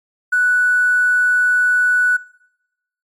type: tone with hard clipping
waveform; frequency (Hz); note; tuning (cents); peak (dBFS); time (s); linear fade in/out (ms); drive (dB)
triangle; 1480; F#6; 0; -12; 0.32-2.17; 10; 3
effects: noise-tail reverb RT60 0.9 s tail -22 dB re dry + MP3 96 kbps